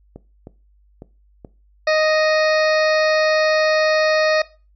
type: clicks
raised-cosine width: 2 ms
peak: -22 dBFS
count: 4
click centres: 0.16 / 0.471 / 1.021 / 1.448 s
type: harmonic tone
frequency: 622 Hz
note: D#5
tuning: 1 cent flat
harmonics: 1 / 2 / 3 / 4 / 6 / 7 / 8 / 9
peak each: -15 / -25 / -22 / -27 / -34 / -28 / -33 / -37 dBFS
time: 1.87-4.42 s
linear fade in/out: 5 ms
effects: noise-tail reverb RT60 0.3 s tail -18 dB re dry + added 50 Hz sine -52 dBFS peak until 4.75 s

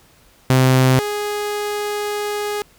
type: tone pair in turn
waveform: sawtooth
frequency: 129.8 / 415 Hz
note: C3 / G#4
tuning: -13 / -1 cents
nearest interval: octave + minor sixth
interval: 2012 cents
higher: second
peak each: -7 / -17 dBFS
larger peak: first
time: 0.5-0.99 / 0.99-2.62 s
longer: second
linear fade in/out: 0 ms
effects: pink hiss -52 dBFS RMS until 2.78 s

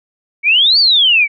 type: exponential two-way sweep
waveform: sine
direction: up then down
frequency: 2217 to 4699 to 2217 Hz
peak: -7 dBFS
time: 0.43-1.28 s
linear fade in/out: 50 ms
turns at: 0.79 s
effects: none

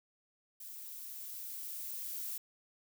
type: noise with level ramp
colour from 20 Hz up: violet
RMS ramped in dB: -48 to -40 dBFS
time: 0.6-2.38 s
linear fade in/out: 5 ms
effects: none

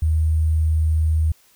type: tone with sample-and-hold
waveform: sine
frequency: 78.9 Hz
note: D#2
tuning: 25 cents sharp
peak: -15 dBFS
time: 0.02-1.32 s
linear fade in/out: 5 ms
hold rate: 8820 Hz
effects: white hiss -56 dBFS RMS until 1.55 s

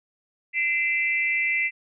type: tone cluster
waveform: sine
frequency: 2054 / 2355 / 2660 Hz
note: C7 / D7 / E7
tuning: -33 / +4 / +15 cents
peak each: -23 / -27 / -29 dBFS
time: 0.53-1.71 s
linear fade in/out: 50 ms
effects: none

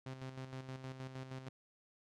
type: tone with tremolo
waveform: sawtooth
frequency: 131.1 Hz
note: C3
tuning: 4 cents sharp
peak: -39 dBFS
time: 0.06-1.49 s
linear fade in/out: 5 ms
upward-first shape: square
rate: 6.4 Hz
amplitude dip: 55%
effects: low-pass 6000 Hz 12 dB/octave

